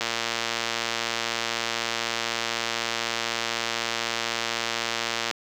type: click train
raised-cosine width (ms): 0.2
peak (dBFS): -8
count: 616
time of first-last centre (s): 0.01-5.312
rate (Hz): 116
effects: high-pass 200 Hz 12 dB/octave + 7-bit